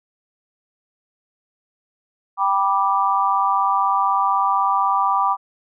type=chord; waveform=sine; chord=G major; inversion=none; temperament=just; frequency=784 / 980 / 1176 Hz; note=G5 / B5 / D6; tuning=0 / -14 / +2 cents; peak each=-21 / -20 / -19 dBFS; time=2.37-5.37 s; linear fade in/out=50 ms; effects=none